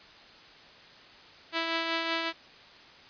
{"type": "tone with tremolo", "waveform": "5% pulse", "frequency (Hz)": 329.6, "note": "E4", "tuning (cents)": 0, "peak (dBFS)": -15, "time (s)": [1.52, 2.33], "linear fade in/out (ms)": 50, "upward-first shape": "triangle", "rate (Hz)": 5.3, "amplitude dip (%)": 40, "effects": ["white hiss -52 dBFS RMS until 3.09 s", "resampled to 11025 Hz"]}